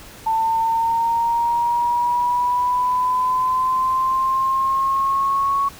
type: linear sweep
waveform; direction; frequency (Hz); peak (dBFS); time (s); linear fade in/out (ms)
sine; up; 890 to 1112; -16; 0.26-5.69; 10
effects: pink hiss -41 dBFS RMS until 5.79 s